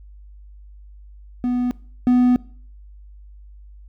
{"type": "tone pair in turn", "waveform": "triangle", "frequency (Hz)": [246.9, 248.2], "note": ["B3", "B3"], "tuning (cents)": [0, 9], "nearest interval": "unison", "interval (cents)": 9, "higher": "second", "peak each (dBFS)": [-16, -10], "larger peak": "second", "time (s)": [[1.44, 1.71], [2.07, 2.36]], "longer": "second", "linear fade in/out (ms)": 0, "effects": ["noise-tail reverb RT60 0.5 s tail -22 dB re dry", "added 50 Hz sine -40 dBFS peak until 3.88 s"]}